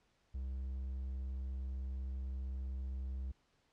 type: tone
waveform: triangle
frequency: 65.41 Hz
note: C2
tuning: in tune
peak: -36 dBFS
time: 0.34-3.32 s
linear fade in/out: 10 ms
effects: pink hiss -75 dBFS RMS until 3.72 s + low-pass 6000 Hz 12 dB/octave